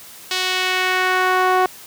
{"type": "tone with band-pass filter sweep", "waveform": "sawtooth", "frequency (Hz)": 370, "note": "F#4", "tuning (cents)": 0, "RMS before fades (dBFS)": -18, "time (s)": [0.31, 1.66], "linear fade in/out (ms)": 2, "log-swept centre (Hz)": [4000, 890], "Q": 1.3, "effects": ["white hiss -40 dBFS RMS until 1.86 s", "high-pass 60 Hz 12 dB/octave"]}